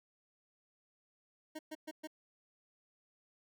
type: tone bursts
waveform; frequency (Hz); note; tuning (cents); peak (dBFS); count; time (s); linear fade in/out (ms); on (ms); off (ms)
25% pulse; 311.1; D#4; 0; -38; 4; 1.55-2.074; 10; 41; 120
effects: none